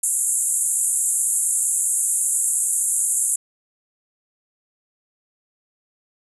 white band-pass noise, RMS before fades -21 dBFS, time 0.03-3.36 s, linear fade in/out 5 ms, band 7100 to 11000 Hz, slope 96 dB/octave, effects none

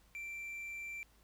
triangle tone with quantisation, 2349 Hz, D7, in tune, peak -40 dBFS, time 0.15-1.03 s, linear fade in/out 0 ms, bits 11, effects added 53 Hz sine -66 dBFS peak until 1.23 s + pink hiss -69 dBFS RMS until 1.23 s

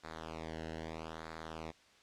sawtooth tone with flanger, 80.4 Hz, E2, 43 cents flat, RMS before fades -45 dBFS, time 0.03-1.72 s, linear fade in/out 20 ms, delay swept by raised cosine 0.34 to 0.86 ms, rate 0.78 Hz, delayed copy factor -1, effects white hiss -64 dBFS RMS until 2.02 s + low-pass 5000 Hz 12 dB/octave

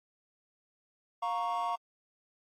triangle chord, Bb minor, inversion second, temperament equal with one note detuned, 705.8 / 932.3 / 1108.7 Hz, F5 / Bb5 / Db6, +18 / 0 / 0 cents, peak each -32 dBFS, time 1.22-1.76 s, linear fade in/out 10 ms, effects tanh soft clip ceiling -23 dBFS + AAC 48 kbps

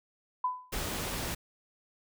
sine tone with exponential decay, 1003 Hz, B5, 26 cents sharp, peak -24 dBFS, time 0.44-0.73 s, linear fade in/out 5 ms, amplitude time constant 63 ms
pink noise, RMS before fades -35 dBFS, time 0.72-1.35 s, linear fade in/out 10 ms
effects none

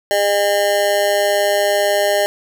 square tone with amplitude modulation, 608 Hz, D#5, 40 cents flat, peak -10 dBFS, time 0.11-2.26 s, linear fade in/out 0 ms, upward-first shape sine, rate 202 Hz, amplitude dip 95%, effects none

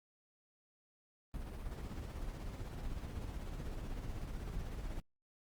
brown noise with tremolo, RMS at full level -41 dBFS, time 1.34-5 s, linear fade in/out 0 ms, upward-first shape sine, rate 16 Hz, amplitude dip 40%, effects Opus 32 kbps

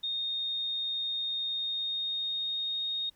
sine tone with pitch glide, 3689 to 3715 Hz, A#7 to A#7, -19 to -7 cents, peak -30 dBFS, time 0.03-3.1 s, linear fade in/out 10 ms, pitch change +12 cents, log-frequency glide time 1.45-2.8 s, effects pink hiss -68 dBFS RMS until 3.15 s

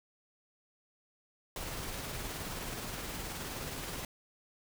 pink noise with tremolo, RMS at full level -39 dBFS, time 1.56-4.05 s, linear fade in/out 2 ms, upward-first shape triangle, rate 19 Hz, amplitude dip 30%, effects none

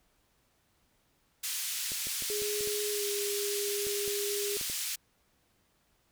white band-pass noise, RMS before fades -35 dBFS, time 1.43-4.96 s, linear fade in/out 10 ms, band 2400 to 12000 Hz, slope 12 dB/octave
clicks, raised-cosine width 2 ms, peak -32 dBFS, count 10, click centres 1.919 / 2.07 / 2.223 / 2.42 / 2.608 / 2.674 / 3.868 / 4.078 / 4.612 / 4.699 s
sine tone with pitch glide, 415.3 to 407 Hz, G#4 to G#4, 0 to -35 cents, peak -33 dBFS, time 2.3-4.57 s, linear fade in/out 0 ms, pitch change -35 cents, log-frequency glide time 2.91-3.05 s
effects pink hiss -71 dBFS RMS until 6.11 s

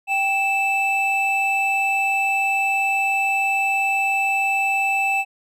triangle tone pair together, 784 / 2637 Hz, G5 / E7, 0 / 0 cents, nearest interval octave + major sixth, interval 2100 cents, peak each -20 / -18 dBFS, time 0.07-5.25 s, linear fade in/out 50 ms, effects none

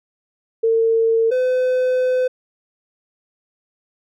sine / triangle tone pair in turn, 452.8 / 508.3 Hz, A4 / B4, +50 / +50 cents, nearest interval major second, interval 200 cents, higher second, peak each -13 / -13 dBFS, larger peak neither, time 0.63-1.31 / 1.31-2.28 s, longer second, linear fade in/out 10 ms, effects none

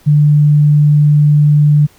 sine tone, 148.2 Hz, D3, 16 cents sharp, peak -5 dBFS, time 0.06-1.87 s, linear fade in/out 20 ms, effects pink hiss -47 dBFS RMS until 1.98 s

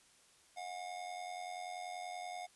square tone with amplitude modulation, 720 Hz, F#5, 47 cents flat, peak -40 dBFS, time 0.56-2.47 s, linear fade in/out 20 ms, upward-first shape sine, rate 90.4 Hz, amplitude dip 65%, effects white hiss -66 dBFS RMS until 2.55 s + resampled to 24000 Hz

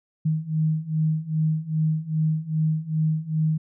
sine beating tone pair, 155.56 / 158.06 Hz, D#3 / D#3, 0 / +28 cents, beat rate 2.5 Hz, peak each -25 / -23 dBFS, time 0.25-3.58 s, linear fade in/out 10 ms, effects none

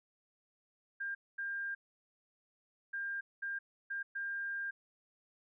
sine tone bursts at uneven times, 1600 Hz, G6, 35 cents sharp, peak -36 dBFS, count 6, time 1-1.15 / 1.38-1.75 / 2.93-3.21 / 3.42-3.59 / 3.9-4.03 / 4.15-4.71 s, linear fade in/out 10 ms, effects none

